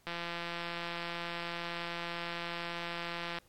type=click train; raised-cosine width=0.3 ms; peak=-22 dBFS; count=568; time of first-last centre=0.07-3.386 s; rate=171 Hz; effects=pink hiss -67 dBFS RMS until 3.48 s + AAC 64 kbps